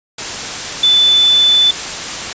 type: tone in noise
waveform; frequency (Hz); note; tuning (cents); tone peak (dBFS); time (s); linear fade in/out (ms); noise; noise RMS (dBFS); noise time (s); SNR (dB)
sine; 3500; A7; -10; -7; 0.83-1.71; 5; white; -22; 0.18-2.33; +12
effects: resampled to 16000 Hz